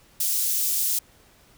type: high-pass noise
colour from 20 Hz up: white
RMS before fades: -24 dBFS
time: 0.2-0.99 s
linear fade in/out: 5 ms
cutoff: 5900 Hz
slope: 12 dB/octave
effects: pink hiss -56 dBFS RMS until 1.57 s